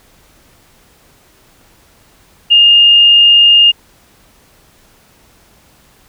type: tone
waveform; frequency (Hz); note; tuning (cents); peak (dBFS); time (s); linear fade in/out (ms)
sine; 2828; F7; +21; -3; 2.5-3.72; 20
effects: pink hiss -48 dBFS RMS until 6.08 s